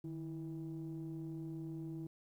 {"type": "ring-modulated tone", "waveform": "triangle", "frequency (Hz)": 86.3, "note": "F2", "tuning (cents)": -20, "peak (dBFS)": -35, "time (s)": [0.04, 2.07], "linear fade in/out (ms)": 5, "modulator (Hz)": 240, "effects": ["tanh soft clip ceiling -36 dBFS", "12-bit"]}